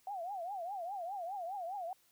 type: tone with vibrato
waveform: sine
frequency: 740 Hz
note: F#5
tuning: in tune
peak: -38 dBFS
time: 0.07-1.93 s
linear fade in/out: 2 ms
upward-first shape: triangle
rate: 4.9 Hz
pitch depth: 220 cents each way
effects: white hiss -70 dBFS RMS until 2.11 s